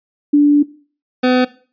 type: tone pair in turn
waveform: sine / 25% pulse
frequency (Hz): 291.3 / 252.4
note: D4 / B3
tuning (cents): -14 / +38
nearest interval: major second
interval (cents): 248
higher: first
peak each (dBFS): -6 / -7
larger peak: first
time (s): 0.33-0.63 / 1.23-1.45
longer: first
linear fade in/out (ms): 10
effects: noise-tail reverb RT60 0.4 s tail -18 dB re dry + resampled to 11025 Hz